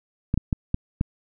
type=clicks; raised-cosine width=5 ms; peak=-9 dBFS; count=5; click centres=0.341 / 0.376 / 0.528 / 0.744 / 1.011 s; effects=none